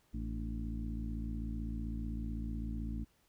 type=harmonic tone with a mistuned harmonic; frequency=55.8 Hz; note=A1; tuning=25 cents sharp; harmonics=1 / 2 / 3 / 4 / 5 / 6; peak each=-38 / -45 / -48 / -43 / -47 / -57 dBFS; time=0.13-3.05 s; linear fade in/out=20 ms; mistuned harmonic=5; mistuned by=+66 cents; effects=pink hiss -72 dBFS RMS until 3.28 s